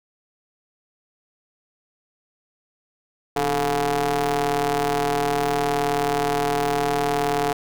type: ring-modulated tone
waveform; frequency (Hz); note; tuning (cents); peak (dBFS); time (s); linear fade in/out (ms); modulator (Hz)
sawtooth; 138.59; C#3; 0; -13; 3.36-7.53; 5; 574
effects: none

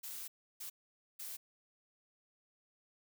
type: noise bursts at uneven times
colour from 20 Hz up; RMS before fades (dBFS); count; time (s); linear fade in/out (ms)
blue; -45; 3; 0.03-0.28 / 0.6-0.7 / 1.19-1.37; 10
effects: none

